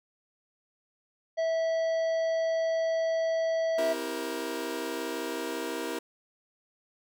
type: harmonic tone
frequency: 653 Hz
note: E5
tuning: 17 cents flat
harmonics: 1 / 3 / 5 / 7 / 9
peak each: -25 / -41 / -50 / -49 / -54 dBFS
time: 1.37-3.94 s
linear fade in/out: 20 ms
type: chord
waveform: sawtooth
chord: C dominant seventh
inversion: none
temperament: just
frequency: 261.6 / 327 / 392.4 / 470.9 Hz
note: C4 / E4 / G4 / Bb4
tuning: 0 / -14 / +2 / +18 cents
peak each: -36 / -32 / -35 / -32 dBFS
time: 3.78-5.99 s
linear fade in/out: 5 ms
effects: none